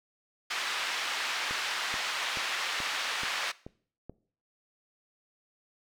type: band-pass noise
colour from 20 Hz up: pink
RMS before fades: -33 dBFS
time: 0.5-3.52 s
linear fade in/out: 10 ms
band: 1300 to 4200 Hz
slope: 12 dB/octave
type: click train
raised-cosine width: 2 ms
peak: -28 dBFS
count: 7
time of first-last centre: 1.51-4.096 s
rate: 2.32 Hz
effects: noise-tail reverb RT60 0.5 s tail -20 dB re dry